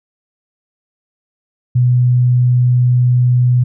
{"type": "tone", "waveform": "sine", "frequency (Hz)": 124, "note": "B2", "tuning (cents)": 7, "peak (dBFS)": -8, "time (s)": [1.75, 3.64], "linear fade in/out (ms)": 10, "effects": []}